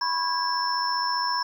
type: tone cluster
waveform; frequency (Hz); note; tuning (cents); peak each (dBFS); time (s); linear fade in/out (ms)
sine; 988 / 1083 / 1633 / 5340; B5 / C#6 / G#6 / E8; 0 / -41 / -30 / +22; -26 / -32 / -33 / -28; 0.01-1.43; 5
effects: 9-bit